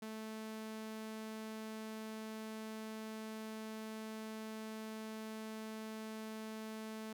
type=tone; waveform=sawtooth; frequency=218.9 Hz; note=A3; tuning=9 cents flat; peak=-40 dBFS; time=0.02-7.13 s; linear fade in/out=5 ms; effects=none